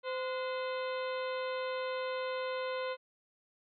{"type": "harmonic tone with a mistuned harmonic", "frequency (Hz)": 515, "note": "C5", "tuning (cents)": -28, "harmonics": [1, 2, 3, 4, 5, 6, 7, 8], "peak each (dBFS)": [-35, -41, -45, -47, -49, -51, -52, -53], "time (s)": [0.03, 2.97], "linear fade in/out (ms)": 50, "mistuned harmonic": 3, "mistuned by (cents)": -96, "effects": []}